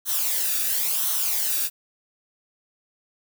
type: noise with flanger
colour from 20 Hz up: blue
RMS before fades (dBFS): -24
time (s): 0.05-1.7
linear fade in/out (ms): 50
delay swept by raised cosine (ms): 0.41 to 0.97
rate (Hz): 0.96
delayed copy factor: -0.6
effects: none